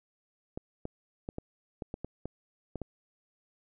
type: clicks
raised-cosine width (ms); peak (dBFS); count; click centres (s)
2; -23; 10; 0.575 / 0.854 / 1.289 / 1.384 / 1.822 / 1.941 / 2.046 / 2.256 / 2.757 / 2.817
effects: none